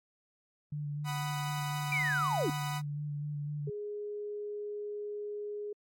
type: tone with vibrato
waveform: sine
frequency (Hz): 146.83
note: D3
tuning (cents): 0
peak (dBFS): -34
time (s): 0.72-3.7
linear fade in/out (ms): 5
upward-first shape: square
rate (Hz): 4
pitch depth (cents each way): 15
type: chord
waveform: sawtooth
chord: B major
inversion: second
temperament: equal with one note detuned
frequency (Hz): 743.4 / 987.8 / 1244.5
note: F#5 / B5 / D#6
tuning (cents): +8 / 0 / 0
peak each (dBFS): -37 / -36 / -40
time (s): 1.04-2.82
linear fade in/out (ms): 50
type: linear sweep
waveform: sine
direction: down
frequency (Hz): 2393 to 247.6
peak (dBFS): -29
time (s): 1.92-2.5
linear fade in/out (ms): 2
type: tone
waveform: sine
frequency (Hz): 415.3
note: G#4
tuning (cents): 0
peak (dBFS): -36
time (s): 3.67-5.73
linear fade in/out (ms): 5
effects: AAC 64 kbps